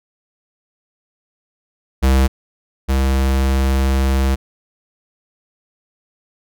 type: tone pair in turn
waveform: square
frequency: 66.1 / 66.71 Hz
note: C2 / C2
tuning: +18 / +34 cents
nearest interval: unison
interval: 16 cents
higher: second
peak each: -11 / -14 dBFS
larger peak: first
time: 2.02-2.28 / 2.88-4.36 s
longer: second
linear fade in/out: 20 ms
effects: none